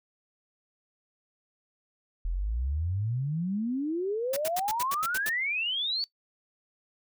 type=exponential sweep; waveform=sine; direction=up; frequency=39.88 to 4561 Hz; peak=-27 dBFS; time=2.25-6.04 s; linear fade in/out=0 ms
type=noise bursts; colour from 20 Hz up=white; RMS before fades=-33 dBFS; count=9; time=4.33-5.294 s; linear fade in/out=5 ms; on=36 ms; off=80 ms
effects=noise-tail reverb RT60 0.1 s tail -21 dB re dry